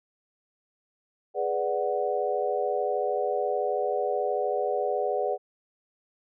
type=chord; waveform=sine; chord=G# half-diminished seventh; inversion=none; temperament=equal; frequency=415.3 / 493.9 / 587.3 / 740 Hz; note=G#4 / B4 / D5 / F#5; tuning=0 / 0 / 0 / 0 cents; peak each=-30 dBFS; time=1.34-5.38 s; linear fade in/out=50 ms; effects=none